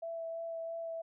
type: tone with vibrato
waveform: sine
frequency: 662 Hz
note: E5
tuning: 7 cents sharp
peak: -37 dBFS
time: 0.02-1.02 s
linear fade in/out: 10 ms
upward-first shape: sine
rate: 3 Hz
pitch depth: 11 cents each way
effects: none